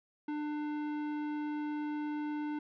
sine tone with tanh clipping, 298.6 Hz, D4, 29 cents sharp, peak -36 dBFS, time 0.28-2.59 s, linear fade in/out 5 ms, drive 15 dB, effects none

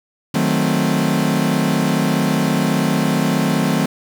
40% pulse chord, D# diminished seventh, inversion none, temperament equal, 155.56 / 185 / 220 / 261.6 Hz, D#3 / F#3 / A3 / C4, 0 / 0 / 0 / 0 cents, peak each -20 dBFS, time 0.34-3.86 s, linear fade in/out 5 ms, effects 7-bit

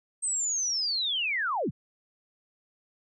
sine linear sweep, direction down, 8372 to 69.3 Hz, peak -26 dBFS, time 0.22-1.71 s, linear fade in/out 20 ms, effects none

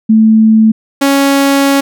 sine / sawtooth tone pair in turn, 220 / 277.2 Hz, A3 / C#4, 0 / 0 cents, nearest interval major third, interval 400 cents, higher second, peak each -3 dBFS, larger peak neither, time 0.09-0.72 / 1.01-1.81 s, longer second, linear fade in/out 10 ms, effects none

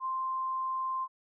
sine tone, 1046.5 Hz, C6, in tune, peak -30 dBFS, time 0-1.08 s, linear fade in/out 50 ms, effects none

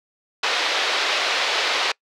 white band-pass noise, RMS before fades -22 dBFS, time 0.43-1.92 s, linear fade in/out 5 ms, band 410 to 4300 Hz, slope 24 dB/octave, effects noise-tail reverb RT60 0.1 s tail -25 dB re dry

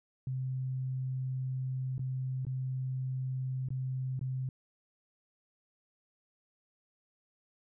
sine tone with dropouts, 130.1 Hz, C3, 9 cents flat, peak -32 dBFS, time 0.27-4.49 s, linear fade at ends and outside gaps 2 ms, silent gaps 1.981-1.993 / 2.451-2.467 / 3.687-3.704 / 4.193-4.212 s, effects none

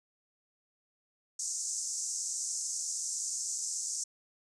pink band-pass noise, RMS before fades -36 dBFS, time 1.39-4.04 s, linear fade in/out 5 ms, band 5900 to 8200 Hz, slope 48 dB/octave, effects none

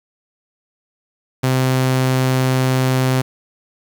sawtooth tone, 129.8 Hz, C3, 13 cents flat, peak -10 dBFS, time 1.43-3.22 s, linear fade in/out 10 ms, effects 7-bit

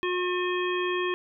harmonic tone, 360.2 Hz, F#4, 46 cents flat, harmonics 1 / 3 / 5 / 7 / 9, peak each -27 / -32 / -34 / -35 / -37 dBFS, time 0.03-1.14 s, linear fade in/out 0 ms, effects none

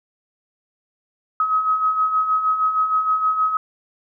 sine beating tone pair, 1268 / 1274.4 Hz, D#6 / D#6, +32 / +41 cents, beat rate 6.4 Hz, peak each -25 / -17 dBFS, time 1.4-3.57 s, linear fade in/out 2 ms, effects none

